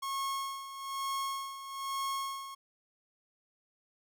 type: tone with tremolo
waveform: 45% pulse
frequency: 1090 Hz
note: C#6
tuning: 29 cents flat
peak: -32 dBFS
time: 0.02-2.55 s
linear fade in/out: 10 ms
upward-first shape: sine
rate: 1.1 Hz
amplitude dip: 70%
effects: none